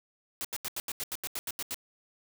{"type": "noise bursts", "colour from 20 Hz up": "white", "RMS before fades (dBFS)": -35, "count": 12, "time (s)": [0.41, 1.744], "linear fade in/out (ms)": 0, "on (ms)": 36, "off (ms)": 82, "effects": []}